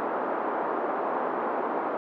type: band-pass noise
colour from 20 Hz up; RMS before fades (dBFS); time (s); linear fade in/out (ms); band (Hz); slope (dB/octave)
white; -29; 0-1.97; 0; 270 to 1100; 24
effects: none